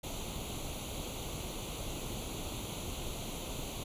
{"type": "noise with comb filter", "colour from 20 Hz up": "pink", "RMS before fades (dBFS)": -40, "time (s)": [0.03, 3.84], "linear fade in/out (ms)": 10, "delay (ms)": 0.29, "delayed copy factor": 0.8, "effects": ["resampled to 32000 Hz"]}